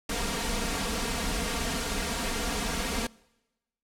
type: noise with comb filter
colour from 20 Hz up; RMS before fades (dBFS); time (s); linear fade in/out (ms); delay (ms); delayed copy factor
pink; -30; 0.09-3.07; 5; 4.3; +0.85
effects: noise-tail reverb RT60 1.0 s tail -24 dB re dry + low-pass 10000 Hz 12 dB/octave